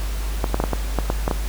clicks, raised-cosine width 1 ms, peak -6 dBFS, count 9, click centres 0.442 / 0.544 / 0.601 / 0.639 / 0.733 / 0.987 / 1.101 / 1.279 / 1.312 s, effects added 50 Hz sine -22 dBFS peak until 1.48 s + pink hiss -35 dBFS RMS until 1.48 s

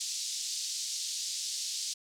pink band-pass noise, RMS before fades -36 dBFS, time 0-1.94 s, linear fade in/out 10 ms, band 4200 to 7700 Hz, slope 24 dB/octave, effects none

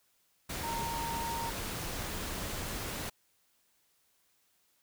sine tone in noise, 924 Hz, A#5, 16 cents flat, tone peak -35 dBFS, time 0.63-1.5 s, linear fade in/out 10 ms, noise pink, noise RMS -38 dBFS, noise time 0.49-3.1 s, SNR 0 dB, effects white hiss -72 dBFS RMS until 4.82 s

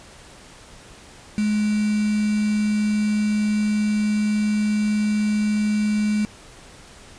sine tone with quantisation, 210.8 Hz, G#3, 26 cents sharp, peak -18 dBFS, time 1.38-6.25 s, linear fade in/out 0 ms, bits 5, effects pink hiss -45 dBFS RMS until 7.18 s + resampled to 22050 Hz

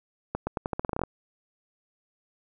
accelerating click train, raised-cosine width 1 ms, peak -14 dBFS, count 13, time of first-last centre 0.35-1.036 s, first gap 120 ms, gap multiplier 0.85, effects none

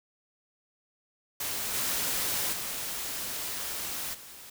white noise with level steps, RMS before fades -33 / -30 / -35 / -47 dBFS, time 1.4-4.5 s, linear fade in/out 5 ms, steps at 1.73 / 2.52 / 4.13 s, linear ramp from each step 20 ms, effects none

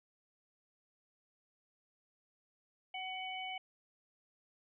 harmonic tone, 749 Hz, F#5, 21 cents sharp, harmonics 1 / 3 / 4, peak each -43 / -44 / -45 dBFS, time 2.94-3.58 s, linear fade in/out 5 ms, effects none

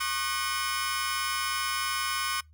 25% pulse tone cluster, 1088 / 1211 / 1497 / 1904 / 5200 Hz, C#6 / D#6 / F#6 / A#6 / E8, -33 / -47 / +20 / +36 / -24 cents, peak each -29 / -31 / -30 / -38 / -31 dBFS, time 0-2.41 s, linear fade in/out 10 ms, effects noise-tail reverb RT60 0.2 s tail -26 dB re dry + added 77 Hz sine -53 dBFS peak until 2.53 s

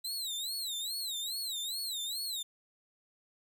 sawtooth tone with vibrato, 3946 Hz, B7, 2 cents flat, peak -32 dBFS, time 0.04-2.43 s, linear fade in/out 10 ms, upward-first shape sine, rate 2.4 Hz, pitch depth 180 cents each way, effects 12-bit

